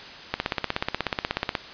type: click train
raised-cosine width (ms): 0.3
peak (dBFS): -7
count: 21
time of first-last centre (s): 0.34-1.552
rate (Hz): 16.5
effects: white hiss -41 dBFS RMS until 1.73 s + resampled to 11025 Hz